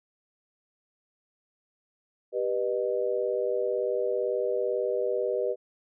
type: chord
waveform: sine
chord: G augmented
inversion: none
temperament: just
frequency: 392 / 490 / 612.5 Hz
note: G4 / B4 / D#5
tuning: 0 / -14 / -27 cents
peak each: -30 / -28 / -31 dBFS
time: 2.32-5.56 s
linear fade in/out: 50 ms
effects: none